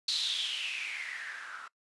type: noise with low-pass filter sweep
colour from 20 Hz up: violet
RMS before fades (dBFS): -36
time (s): 0.08-1.68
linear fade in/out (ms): 5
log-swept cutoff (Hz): 4200 to 1300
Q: 7.5
effects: noise-tail reverb RT60 0.1 s tail -22 dB re dry + resampled to 24000 Hz